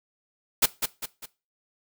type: noise with echo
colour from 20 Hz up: white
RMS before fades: -18 dBFS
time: 0.62-0.66 s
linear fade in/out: 10 ms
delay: 200 ms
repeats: 3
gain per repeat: -7 dB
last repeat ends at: 1.26 s
effects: noise-tail reverb RT60 0.3 s tail -20 dB re dry